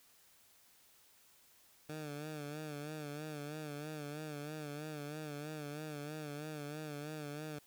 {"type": "tone with vibrato", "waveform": "15% pulse", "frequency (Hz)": 149.9, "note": "D3", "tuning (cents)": 36, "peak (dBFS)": -36, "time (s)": [1.89, 7.59], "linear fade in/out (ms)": 5, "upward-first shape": "sine", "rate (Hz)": 3.1, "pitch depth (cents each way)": 65, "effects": ["white hiss -66 dBFS RMS until 7.66 s"]}